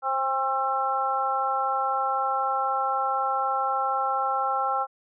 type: harmonic tone with a mistuned harmonic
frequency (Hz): 267.6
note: C4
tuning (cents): +39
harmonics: 2 / 3 / 4 / 5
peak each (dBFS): -33 / -26 / -31 / -27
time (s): 0.02-4.87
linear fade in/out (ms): 50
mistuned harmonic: 2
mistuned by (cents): -20
effects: none